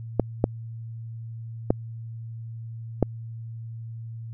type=clicks; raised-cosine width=2 ms; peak=-5 dBFS; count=4; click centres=0.197 / 0.441 / 1.705 / 3.027 s; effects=added 114 Hz sine -34 dBFS peak until 4.33 s